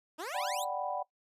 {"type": "exponential sweep", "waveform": "15% pulse", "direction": "up", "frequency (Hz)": [293.7, 4288], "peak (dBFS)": -31, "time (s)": [0.18, 0.65], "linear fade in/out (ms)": 20}
{"type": "chord", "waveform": "sine", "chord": "G major seventh", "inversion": "second", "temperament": "equal", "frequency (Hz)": [587.3, 740, 784, 987.8], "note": ["D5", "F#5", "G5", "B5"], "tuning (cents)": [0, 0, 0, 0], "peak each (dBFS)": [-38, -36, -38, -40], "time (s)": [0.34, 1.03], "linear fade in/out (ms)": 10}
{"effects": ["noise-tail reverb RT60 0.1 s tail -19 dB re dry", "resampled to 32000 Hz"]}